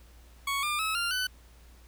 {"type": "tone with pitch steps", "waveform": "20% pulse", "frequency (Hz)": [1112, 1198.7, 1292.2, 1393, 1501.6], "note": ["C#6", "D6", "E6", "F6", "F#6"], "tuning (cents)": [5, 35, -35, -5, 25], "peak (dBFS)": -23, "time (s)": [0.47, 1.27], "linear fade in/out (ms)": 5, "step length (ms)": 160, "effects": ["added 59 Hz sine -52 dBFS peak until 1.87 s", "pink hiss -60 dBFS RMS until 1.87 s"]}